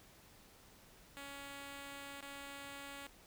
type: tone with dropouts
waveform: 5% pulse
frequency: 280 Hz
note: C#4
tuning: 18 cents sharp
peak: -36 dBFS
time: 1.17-3.07 s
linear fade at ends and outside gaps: 0 ms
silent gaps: 2.208-2.225 s
effects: pink hiss -62 dBFS RMS until 3.26 s